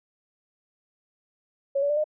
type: tone with pitch steps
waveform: sine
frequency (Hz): 553 / 571.5 / 590.6 / 610.4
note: C#5 / D5 / D5 / D#5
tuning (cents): -4 / -47 / +10 / -33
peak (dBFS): -21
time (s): 1.75-2.042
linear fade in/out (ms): 10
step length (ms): 73
effects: none